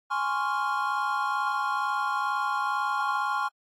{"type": "chord", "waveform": "triangle", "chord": "Db major seventh", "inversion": "second", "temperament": "equal", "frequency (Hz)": [830.6, 1046.5, 1108.7, 1396.9], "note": ["Ab5", "C6", "Db6", "F6"], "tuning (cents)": [0, 0, 0, 0], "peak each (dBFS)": -29, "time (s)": [0.1, 3.49], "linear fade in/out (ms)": 20, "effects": ["AAC 48 kbps"]}